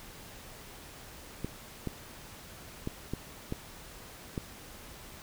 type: clicks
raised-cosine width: 3 ms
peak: -20 dBFS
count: 6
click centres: 1.446 / 1.873 / 2.874 / 3.136 / 3.524 / 4.378 s
effects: pink hiss -49 dBFS RMS until 5.22 s